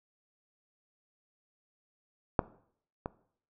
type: clicks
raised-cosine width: 1 ms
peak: -9 / -20 dBFS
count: 2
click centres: 2.392 / 3.059 s
effects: noise-tail reverb RT60 0.6 s tail -19 dB re dry